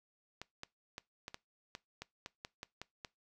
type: clicks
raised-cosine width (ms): 0.2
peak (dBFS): -26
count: 12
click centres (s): 0.416 / 0.634 / 0.981 / 1.281 / 1.344 / 1.751 / 2.02 / 2.261 / 2.449 / 2.631 / 2.816 / 3.048
effects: noise-tail reverb RT60 0.2 s tail -22 dB re dry